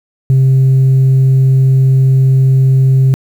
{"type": "tone", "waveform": "sine", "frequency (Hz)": 132.5, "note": "C3", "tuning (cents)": 22, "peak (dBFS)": -3, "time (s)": [0.3, 3.14], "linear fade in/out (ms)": 0, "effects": ["tanh soft clip ceiling -4 dBFS", "7-bit"]}